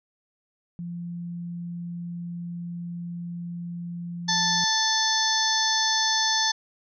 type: tone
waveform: sine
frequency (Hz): 172.7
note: F3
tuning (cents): -19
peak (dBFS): -31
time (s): 0.79-4.64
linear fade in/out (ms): 0
type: harmonic tone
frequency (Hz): 880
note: A5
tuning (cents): 0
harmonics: 1 / 2 / 4 / 5 / 6 / 7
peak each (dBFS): -28 / -28 / -28 / -28 / -28 / -28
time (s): 4.28-6.52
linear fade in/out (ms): 10
effects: none